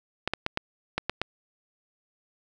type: clicks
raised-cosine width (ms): 0.3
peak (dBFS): -10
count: 7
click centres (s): 0.276 / 0.336 / 0.464 / 0.574 / 0.98 / 1.096 / 1.216
effects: none